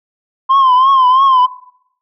sine tone with vibrato, 1046.5 Hz, C6, in tune, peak -4 dBFS, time 0.49-1.47 s, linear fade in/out 20 ms, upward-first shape triangle, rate 3 Hz, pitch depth 100 cents each way, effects noise-tail reverb RT60 0.7 s tail -20 dB re dry + tanh soft clip ceiling -5 dBFS

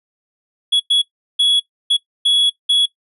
triangle tone bursts at uneven times, 3365 Hz, G#7, 22 cents sharp, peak -9 dBFS, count 6, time 0.72-0.8 / 0.9-1.02 / 1.39-1.6 / 1.9-1.97 / 2.25-2.5 / 2.69-2.86 s, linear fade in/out 10 ms, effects noise-tail reverb RT60 0.1 s tail -20 dB re dry + resampled to 32000 Hz

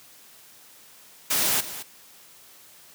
white noise with echo, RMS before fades -23 dBFS, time 1.3-1.61 s, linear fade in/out 10 ms, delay 220 ms, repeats 1, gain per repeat -13 dB, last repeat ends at 1.83 s, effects white hiss -51 dBFS RMS until 2.94 s + high-pass 100 Hz 12 dB/octave

